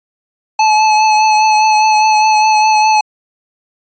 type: tone with vibrato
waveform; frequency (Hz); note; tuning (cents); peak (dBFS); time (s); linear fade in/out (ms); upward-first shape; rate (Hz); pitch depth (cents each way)
square; 862; A5; -36; -8; 0.59-3.01; 5; triangle; 4.9; 26
effects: resampled to 16000 Hz